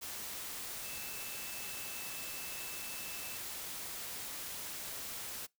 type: tone in noise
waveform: sine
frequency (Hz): 2637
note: E7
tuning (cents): 0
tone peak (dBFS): -50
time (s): 0.83-3.38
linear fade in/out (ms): 20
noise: white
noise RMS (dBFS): -43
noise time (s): 0.01-5.47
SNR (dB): -10
effects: noise-tail reverb RT60 0.2 s tail -25 dB re dry